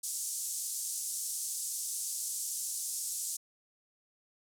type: band-pass noise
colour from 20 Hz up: pink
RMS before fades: -37 dBFS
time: 0.03-3.37 s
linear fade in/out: 10 ms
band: 6500 to 11000 Hz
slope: 24 dB/octave
effects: none